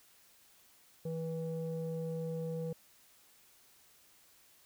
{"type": "tone with low-pass filter", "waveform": "square", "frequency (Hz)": 162.8, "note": "E3", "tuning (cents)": -21, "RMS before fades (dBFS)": -38, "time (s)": [1.05, 2.73], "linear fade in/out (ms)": 5, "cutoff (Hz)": 450, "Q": 3.6, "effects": ["white hiss -64 dBFS RMS until 4.65 s"]}